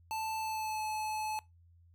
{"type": "tone with pitch glide", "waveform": "square", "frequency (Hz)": [880, 861.9], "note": ["A5", "A5"], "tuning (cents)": [0, -36], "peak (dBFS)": -35, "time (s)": [0.11, 1.39], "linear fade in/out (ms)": 0, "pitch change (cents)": -36, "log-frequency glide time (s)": [0.39, 0.82], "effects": ["noise-tail reverb RT60 0.2 s tail -22 dB re dry", "added 85 Hz sine -59 dBFS peak until 1.94 s"]}